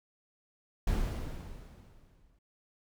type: noise with exponential decay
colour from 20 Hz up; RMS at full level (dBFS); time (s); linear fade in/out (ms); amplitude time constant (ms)
brown; -28; 0.87-2.39; 5; 330
effects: none